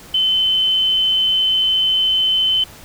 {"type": "tone", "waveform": "sine", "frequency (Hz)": 3057, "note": "G7", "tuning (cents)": -44, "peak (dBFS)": -13, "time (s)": [0.14, 2.64], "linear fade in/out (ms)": 5, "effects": ["pink hiss -40 dBFS RMS until 2.84 s"]}